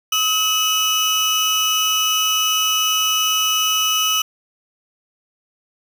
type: tone pair together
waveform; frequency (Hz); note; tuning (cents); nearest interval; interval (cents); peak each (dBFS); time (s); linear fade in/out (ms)
30% pulse; 1277.3 / 2960; D#6 / F#7; +45 / 0; octave + minor third; 1455; -19 / -14; 0.12-4.22; 5
effects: none